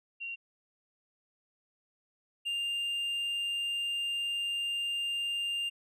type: tone pair in turn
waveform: sine / triangle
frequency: 2757 / 2799 Hz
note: F7 / F7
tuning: -23 / +3 cents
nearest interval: unison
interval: 26 cents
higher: second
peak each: -36 / -29 dBFS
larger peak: second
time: 0.2-0.36 / 2.45-5.7 s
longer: second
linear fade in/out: 20 ms
effects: resampled to 32000 Hz